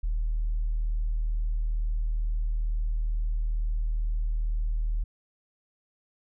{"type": "tone", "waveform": "sine", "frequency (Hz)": 38.89, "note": "D#1", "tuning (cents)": 0, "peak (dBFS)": -23, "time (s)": [0.03, 5.04], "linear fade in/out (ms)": 10, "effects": ["tanh soft clip ceiling -21 dBFS"]}